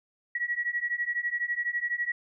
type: beating tone pair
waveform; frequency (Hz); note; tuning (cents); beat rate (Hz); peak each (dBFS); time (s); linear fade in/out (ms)
sine; 1915 / 1927; A#6 / B6; +46 / -43; 12; -31 / -30; 0.35-2.12; 5
effects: none